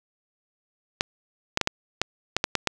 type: clicks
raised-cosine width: 0.2 ms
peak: -4 dBFS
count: 9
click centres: 1.009 / 1.574 / 1.613 / 1.674 / 2.016 / 2.366 / 2.441 / 2.553 / 2.673 s
effects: none